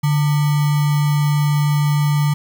sine tone with sample-and-hold, 146.83 Hz, D3, in tune, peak -13 dBFS, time 0.03-2.34 s, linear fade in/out 10 ms, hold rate 1050 Hz, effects none

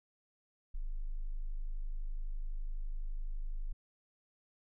sine tone, 25.96 Hz, G#0, in tune, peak -34 dBFS, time 0.74-3.73 s, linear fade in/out 10 ms, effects none

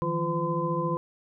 sine tone cluster, 157 / 171.3 / 344.4 / 508 / 1022 Hz, D#3 / F3 / F4 / B4 / C6, +16 / -33 / -24 / +49 / -41 cents, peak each -31 / -33 / -32 / -32 / -30 dBFS, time 0.02-0.97 s, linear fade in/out 0 ms, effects none

